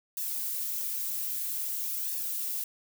violet noise with flanger, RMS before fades -33 dBFS, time 0.17-2.64 s, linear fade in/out 2 ms, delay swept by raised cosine 1.1 to 6.6 ms, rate 0.51 Hz, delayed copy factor +0.65, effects none

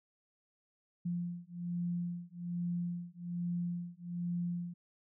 sine beating tone pair, 173.6 / 174.8 Hz, F3 / F3, -10 / +2 cents, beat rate 1.2 Hz, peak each -38 / -38 dBFS, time 1.05-4.74 s, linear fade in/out 10 ms, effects none

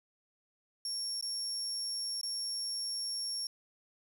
35% pulse tone with dropouts, 5510 Hz, F8, 24 cents flat, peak -32 dBFS, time 0.85-3.47 s, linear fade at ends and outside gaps 2 ms, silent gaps 1.211-1.225 / 2.213-2.231 s, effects 12-bit

